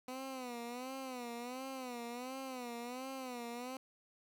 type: tone with vibrato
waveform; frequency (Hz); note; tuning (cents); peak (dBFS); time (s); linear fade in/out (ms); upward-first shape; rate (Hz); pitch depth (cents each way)
15% pulse; 250.7; B3; +26; -36; 0.08-3.77; 2; sine; 1.4; 110
effects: none